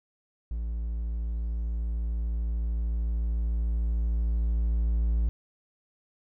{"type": "tone with level ramp", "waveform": "triangle", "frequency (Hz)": 56.7, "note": "A#1", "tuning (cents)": -47, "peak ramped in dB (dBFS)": [-27, -20], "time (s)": [0.51, 5.29], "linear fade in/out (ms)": 0, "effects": []}